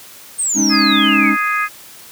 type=exponential sweep; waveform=sine; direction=down; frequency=8790 to 2056 Hz; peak=-15 dBFS; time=0.38-1.32 s; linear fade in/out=20 ms
type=chord; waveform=triangle; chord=Ab suspended fourth; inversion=none; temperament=equal; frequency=207.7 / 277.2 / 311.1 Hz; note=Ab3 / Db4 / Eb4; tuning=0 / 0 / 0 cents; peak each=-16 dBFS; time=0.54-1.37 s; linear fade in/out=50 ms
type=harmonic tone; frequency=415.3 Hz; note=G#4; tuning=in tune; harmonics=3 / 4 / 5 / 6; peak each=-18 / -20 / -22 / -24 dBFS; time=0.69-1.69 s; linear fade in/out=50 ms
effects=white hiss -39 dBFS RMS until 2.11 s + high-pass 80 Hz 12 dB/octave